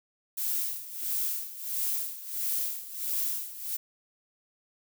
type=noise with tremolo; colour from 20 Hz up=violet; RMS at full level=-29 dBFS; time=0.37-3.77 s; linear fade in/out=10 ms; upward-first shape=sine; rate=1.5 Hz; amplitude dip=80%; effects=none